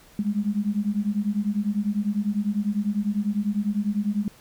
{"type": "beating tone pair", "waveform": "sine", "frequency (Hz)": [201.4, 211.4], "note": ["G3", "G#3"], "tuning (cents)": [47, 31], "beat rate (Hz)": 10, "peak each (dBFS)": -25, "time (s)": [0.19, 4.28], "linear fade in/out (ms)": 2, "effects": ["pink hiss -53 dBFS RMS until 4.4 s"]}